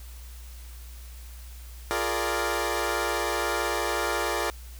15% pulse chord, Bb dominant seventh, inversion second, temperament equal, 349.2 / 415.3 / 466.2 / 587.3 Hz, F4 / Ab4 / Bb4 / D5, 0 / 0 / 0 / 0 cents, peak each -25 dBFS, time 1.91-4.5 s, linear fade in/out 0 ms, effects added 60 Hz sine -40 dBFS peak until 4.79 s + white hiss -51 dBFS RMS until 4.79 s

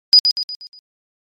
sine tone with echo, 4939 Hz, D#8, 14 cents flat, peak -4 dBFS, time 0.13-0.19 s, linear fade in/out 0 ms, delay 120 ms, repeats 5, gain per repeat -7 dB, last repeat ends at 0.79 s, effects MP3 64 kbps

